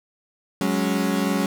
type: chord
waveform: 35% pulse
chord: F# suspended second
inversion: none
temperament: equal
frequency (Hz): 185 / 207.7 / 277.2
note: F#3 / G#3 / C#4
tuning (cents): 0 / 0 / 0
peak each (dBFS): -23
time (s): 0.61-1.46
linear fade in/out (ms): 2
effects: none